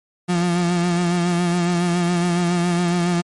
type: tone with vibrato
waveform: 35% pulse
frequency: 174.61 Hz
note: F3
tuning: in tune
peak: -15 dBFS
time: 0.28-3.22 s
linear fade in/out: 20 ms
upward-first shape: sine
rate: 7.2 Hz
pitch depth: 39 cents each way
effects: MP3 48 kbps